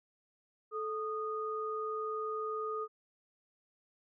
sine tone pair together, 435.7 / 1233.8 Hz, A4 / D#6, -17 / -15 cents, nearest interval octave + tritone, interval 1802 cents, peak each -37 / -37 dBFS, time 0.71-2.88 s, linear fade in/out 50 ms, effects none

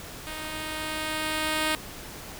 5% pulse tone with level ramp, 311.1 Hz, D#4, in tune, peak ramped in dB -24 to -12 dBFS, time 0.27-1.75 s, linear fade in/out 0 ms, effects pink hiss -41 dBFS RMS until 2.39 s

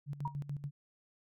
sine tone with tremolo, 143 Hz, D3, 46 cents flat, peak -35 dBFS, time 0.06-0.71 s, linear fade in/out 50 ms, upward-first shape square, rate 6.9 Hz, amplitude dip 75%
sine tone with exponential decay, 949 Hz, A#5, 31 cents sharp, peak -31 dBFS, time 0.25-0.36 s, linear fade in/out 5 ms, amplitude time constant 22 ms
effects none

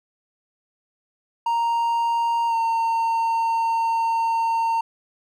triangle tone with pitch glide, 931 to 912.9 Hz, A#5 to A#5, -2 to -36 cents, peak -17 dBFS, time 1.46-4.81 s, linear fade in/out 5 ms, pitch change -34 cents, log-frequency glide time 2.48-2.55 s, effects none

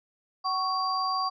sine tone cluster, 758 / 1112 / 4732 Hz, F#5 / C#6 / D8, +42 / +5 / +12 cents, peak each -32 / -27 / -33 dBFS, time 0.44-1.3 s, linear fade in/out 20 ms, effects none

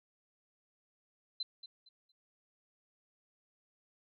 sine tone with echo, 4057 Hz, B7, 46 cents sharp, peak -34 dBFS, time 1.4-1.43 s, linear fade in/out 5 ms, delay 230 ms, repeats 3, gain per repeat -12 dB, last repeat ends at 2.12 s, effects none

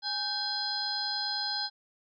harmonic tone with a mistuned harmonic, 830.6 Hz, G#5, in tune, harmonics 1 / 2 / 4 / 5 / 6, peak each -38 / -39 / -42 / -33 / -35 dBFS, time 0.02-1.7 s, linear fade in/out 50 ms, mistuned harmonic 2, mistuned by -120 cents, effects none

